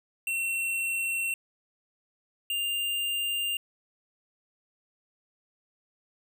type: tone pair in turn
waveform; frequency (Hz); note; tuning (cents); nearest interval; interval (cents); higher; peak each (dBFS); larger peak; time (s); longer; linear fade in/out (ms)
square; 2716 / 2799; F7 / F7; -49 / +3; minor second; 52; second; -28; neither; 0.27-1.34 / 2.5-3.57; neither; 2
effects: none